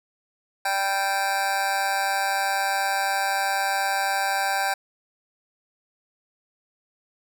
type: tone with amplitude modulation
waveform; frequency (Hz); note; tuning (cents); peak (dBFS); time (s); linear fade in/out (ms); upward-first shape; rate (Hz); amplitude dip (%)
25% pulse; 784; G5; 0; -15; 0.65-4.74; 5; sine; 197; 75
effects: none